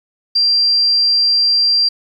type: tone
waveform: sine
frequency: 4725 Hz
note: D8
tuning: 10 cents sharp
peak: -10 dBFS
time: 0.35-1.89 s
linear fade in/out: 10 ms
effects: 8-bit